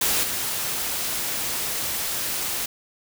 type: noise with level steps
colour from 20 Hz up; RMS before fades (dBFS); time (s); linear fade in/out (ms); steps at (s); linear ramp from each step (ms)
white; -22 / -27; 0.01-2.66; 5; 0.23; 5
effects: none